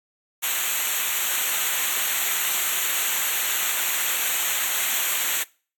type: noise with comb filter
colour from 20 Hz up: white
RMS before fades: -24 dBFS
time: 0.42-5.44 s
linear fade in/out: 20 ms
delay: 0.2 ms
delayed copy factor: -1
effects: noise-tail reverb RT60 0.4 s tail -24 dB re dry + AAC 64 kbps